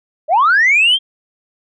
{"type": "linear sweep", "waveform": "sine", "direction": "up", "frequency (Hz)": [570, 3251], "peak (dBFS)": -7, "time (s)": [0.28, 0.99], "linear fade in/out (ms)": 50, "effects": ["tanh soft clip ceiling -5 dBFS"]}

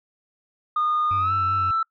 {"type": "tone with pitch glide", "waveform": "sine", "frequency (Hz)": [1224, 1327.1], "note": ["D#6", "E6"], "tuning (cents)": [-29, 11], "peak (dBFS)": -18, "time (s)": [0.76, 1.83], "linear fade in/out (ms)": 5, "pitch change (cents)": 140, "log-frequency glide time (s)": [1.18, 1.32]}
{"type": "tone with vibrato", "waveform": "triangle", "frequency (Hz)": 94.2, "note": "F#2", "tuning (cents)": 32, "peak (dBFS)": -25, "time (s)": [1.11, 1.71], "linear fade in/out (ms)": 0, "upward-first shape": "triangle", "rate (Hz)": 5.1, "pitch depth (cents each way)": 71}
{"effects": ["noise-tail reverb RT60 0.1 s tail -25 dB re dry", "tanh soft clip ceiling -16 dBFS"]}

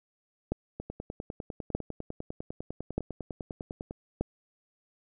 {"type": "two click trains", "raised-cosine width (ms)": 2, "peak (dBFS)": [-23, -15], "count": [32, 4], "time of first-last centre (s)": [[0.8, 3.909], [0.52, 4.21]], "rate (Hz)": [9.97, 0.813], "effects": []}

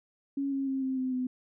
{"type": "tone with pitch steps", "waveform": "sine", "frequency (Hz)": [277.3, 272.4, 267.5, 262.8, 258.1, 253.6], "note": ["C#4", "C#4", "C4", "C4", "C4", "B3"], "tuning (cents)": [1, -30, 38, 8, -23, 46], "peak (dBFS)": -28, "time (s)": [0.37, 1.27], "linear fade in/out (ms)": 5, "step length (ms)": 150, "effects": []}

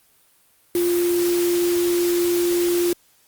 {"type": "tone in noise", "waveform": "sine", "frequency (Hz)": 349.2, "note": "F4", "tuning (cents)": 0, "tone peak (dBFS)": -17, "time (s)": [0.75, 2.93], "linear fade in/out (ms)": 2, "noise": "white", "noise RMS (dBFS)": -29, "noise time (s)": [0.75, 2.93], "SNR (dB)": 9, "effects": ["white hiss -58 dBFS RMS until 3.27 s", "Opus 32 kbps"]}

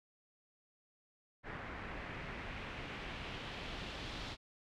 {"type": "noise with low-pass filter sweep", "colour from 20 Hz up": "pink", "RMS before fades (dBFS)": -45, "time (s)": [1.43, 4.37], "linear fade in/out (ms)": 50, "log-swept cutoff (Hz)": [1800, 3900], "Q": 1.8, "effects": []}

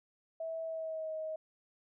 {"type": "tone with pitch glide", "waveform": "sine", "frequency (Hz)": [651, 630.6], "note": ["E5", "D#5"], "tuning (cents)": [-22, 23], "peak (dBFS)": -36, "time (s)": [0.4, 1.36], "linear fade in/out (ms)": 5, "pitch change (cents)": -55, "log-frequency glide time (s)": [0.64, 1.13], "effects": []}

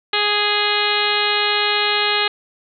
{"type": "harmonic tone", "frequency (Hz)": 415.3, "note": "G#4", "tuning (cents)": 0, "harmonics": [1, 2, 3, 4, 5, 6, 7, 8, 9, 10], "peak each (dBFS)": [-25, -25, -25, -25, -25, -25, -25, -25, -25, -25], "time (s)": [0.13, 2.28], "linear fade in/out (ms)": 5, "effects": []}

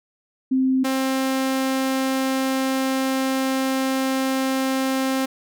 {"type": "tone pair in turn", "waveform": ["sine", "sawtooth"], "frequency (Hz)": [261.6, 264.9], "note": ["C4", "C4"], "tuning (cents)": [0, 22], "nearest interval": "unison", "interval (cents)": 22, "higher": "second", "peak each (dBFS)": -16, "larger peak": "neither", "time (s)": [[0.51, 0.84], [0.84, 5.26]], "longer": "second", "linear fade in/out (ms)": 10, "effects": []}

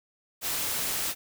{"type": "noise", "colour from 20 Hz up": "white", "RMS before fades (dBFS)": -30, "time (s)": [0.41, 1.15], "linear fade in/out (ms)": 50, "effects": []}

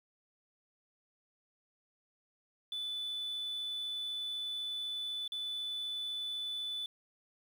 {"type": "tone with dropouts", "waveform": "sine", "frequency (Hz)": 3488, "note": "A7", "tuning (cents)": -16, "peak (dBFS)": -34, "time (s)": [2.72, 6.86], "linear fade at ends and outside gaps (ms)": 2, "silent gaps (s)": [5.278, 5.32], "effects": ["tanh soft clip ceiling -34 dBFS", "10-bit"]}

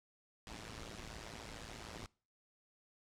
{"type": "noise with amplitude modulation", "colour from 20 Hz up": "pink", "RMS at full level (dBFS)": -45, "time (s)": [0.47, 2.06], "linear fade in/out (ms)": 0, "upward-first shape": "sine", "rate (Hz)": 111, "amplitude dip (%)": 85, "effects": ["noise-tail reverb RT60 0.4 s tail -24 dB re dry", "low-pass 7000 Hz 12 dB/octave"]}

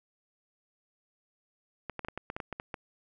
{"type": "clicks", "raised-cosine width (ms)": 0.5, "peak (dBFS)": -21, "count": 11, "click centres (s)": [1.897, 1.993, 2.048, 2.085, 2.176, 2.301, 2.365, 2.402, 2.527, 2.599, 2.742], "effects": []}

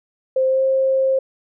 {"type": "tone with pitch glide", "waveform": "sine", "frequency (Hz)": [523.3, 531.2], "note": ["C5", "C5"], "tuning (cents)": [0, 26], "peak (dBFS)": -14, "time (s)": [0.36, 1.19], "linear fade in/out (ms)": 5, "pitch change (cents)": 26, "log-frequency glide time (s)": [0.47, 0.63], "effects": []}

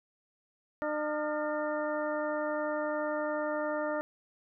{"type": "harmonic tone with a mistuned harmonic", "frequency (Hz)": 301.9, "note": "D4", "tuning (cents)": 48, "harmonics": [1, 2, 3, 4, 5, 6], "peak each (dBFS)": [-37, -32, -40, -41, -41, -43], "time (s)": [0.82, 4.01], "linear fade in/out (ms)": 0, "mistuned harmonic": 5, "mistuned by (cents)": -120, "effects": []}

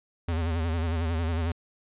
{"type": "tone with vibrato", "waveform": "square", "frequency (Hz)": 82.41, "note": "E2", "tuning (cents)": 0, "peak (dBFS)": -26, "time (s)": [0.28, 1.52], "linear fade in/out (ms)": 5, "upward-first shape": "sine", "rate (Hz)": 11, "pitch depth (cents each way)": 79, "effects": ["resampled to 8000 Hz"]}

